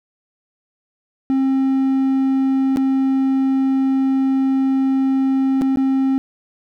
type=tone with dropouts; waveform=triangle; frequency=267 Hz; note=C4; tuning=35 cents sharp; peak=-12 dBFS; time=1.3-6.18 s; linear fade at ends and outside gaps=0 ms; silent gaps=2.761-2.771 / 5.613-5.619 / 5.759-5.772 s; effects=none